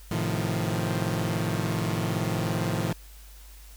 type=chord; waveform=sawtooth; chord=F dominant seventh; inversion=first; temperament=equal with one note detuned; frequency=110 / 130.81 / 157.1 / 174.61 Hz; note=A2 / C3 / Eb3 / F3; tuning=0 / 0 / +17 / 0 cents; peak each=-26 / -30 / -27 / -27 dBFS; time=0.11-2.93 s; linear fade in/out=5 ms; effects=added 50 Hz sine -45 dBFS peak until 3.76 s + white hiss -53 dBFS RMS until 3.76 s